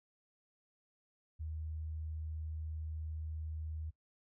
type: tone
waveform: sine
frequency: 78.5 Hz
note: D#2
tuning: 16 cents sharp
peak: -39 dBFS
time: 1.39-3.91 s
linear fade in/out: 20 ms
effects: noise-tail reverb RT60 0.1 s tail -19 dB re dry